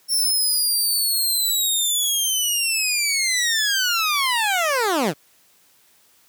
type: linear sweep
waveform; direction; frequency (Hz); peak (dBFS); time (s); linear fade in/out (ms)
15% pulse; down; 5430 to 130; -12; 0.08-5.14; 50
effects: white hiss -57 dBFS RMS until 6.28 s + high-pass 80 Hz 12 dB/octave